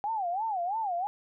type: tone with vibrato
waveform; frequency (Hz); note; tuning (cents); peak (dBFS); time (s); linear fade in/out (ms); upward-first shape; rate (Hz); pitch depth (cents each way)
sine; 789; G5; +11; -28; 0.04-1.07; 0; sine; 3; 240
effects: none